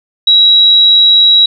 sine tone, 3872 Hz, B7, 35 cents flat, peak -3 dBFS, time 0.27-1.46 s, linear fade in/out 5 ms, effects none

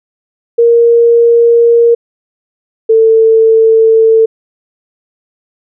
sine tone pair in turn, 468.1 / 446.8 Hz, A#4 / A4, +7 / +27 cents, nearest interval minor second, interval 80 cents, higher first, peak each -3 dBFS, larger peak neither, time 0.58-1.95 / 2.89-4.26 s, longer neither, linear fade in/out 10 ms, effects none

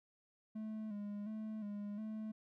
triangle tone with vibrato, 211.1 Hz, G#3, 29 cents sharp, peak -39 dBFS, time 0.55-2.32 s, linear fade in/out 10 ms, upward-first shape square, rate 1.4 Hz, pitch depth 48 cents each way, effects none

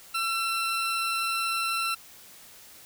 20% pulse tone, 1347 Hz, E6, 37 cents sharp, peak -21 dBFS, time 0.14-1.95 s, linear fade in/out 10 ms, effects white hiss -50 dBFS RMS until 2.85 s

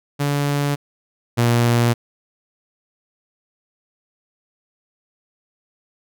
sawtooth tone pair in turn, 143.4 / 118.78 Hz, D3 / A#2, -41 / +33 cents, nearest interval minor third, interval 326 cents, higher first, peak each -14 / -10 dBFS, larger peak second, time 0.19-0.76 / 1.37-1.94 s, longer neither, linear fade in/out 20 ms, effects none

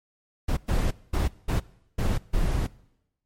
brown noise bursts at uneven times, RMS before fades -23 dBFS, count 6, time 0.48-0.57 / 0.68-0.91 / 1.13-1.28 / 1.48-1.6 / 1.98-2.18 / 2.33-2.67 s, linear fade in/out 10 ms, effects noise-tail reverb RT60 0.9 s tail -22 dB re dry + MP3 64 kbps

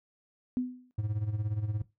sine tone with exponential decay, 250.8 Hz, B3, 27 cents sharp, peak -24 dBFS, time 0.57-0.91 s, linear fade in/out 0 ms, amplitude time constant 73 ms
triangle tone with tremolo, 105.8 Hz, G#2, 33 cents sharp, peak -25 dBFS, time 0.98-1.82 s, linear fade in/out 5 ms, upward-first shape sine, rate 17 Hz, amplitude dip 70%
effects noise-tail reverb RT60 0.2 s tail -17 dB re dry

